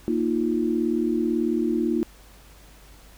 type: chord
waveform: sine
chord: Bb suspended fourth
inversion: none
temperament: equal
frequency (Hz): 233.1 / 311.1 / 349.2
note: Bb3 / Eb4 / F4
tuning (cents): 0 / 0 / 0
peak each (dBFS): -25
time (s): 0.08-2.03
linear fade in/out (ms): 0
effects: added 50 Hz sine -49 dBFS peak until 3.17 s + pink hiss -52 dBFS RMS until 3.17 s